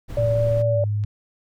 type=noise; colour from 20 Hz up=brown; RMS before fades=-32 dBFS; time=0.08-0.63 s; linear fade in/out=20 ms
type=tone with vibrato; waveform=sine; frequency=579 Hz; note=D5; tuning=25 cents flat; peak=-19 dBFS; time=0.17-0.84 s; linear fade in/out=2 ms; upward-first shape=sine; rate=5 Hz; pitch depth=10 cents each way
type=tone with pitch glide; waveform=sine; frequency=112.9 to 104.13 Hz; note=A2 to G#2; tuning=+45 to +5 cents; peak=-20 dBFS; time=0.18-1.05 s; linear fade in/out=5 ms; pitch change=-140 cents; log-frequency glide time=0.72-0.81 s
type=click; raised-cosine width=0.2 ms; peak=-29 dBFS; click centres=1.038 s
effects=none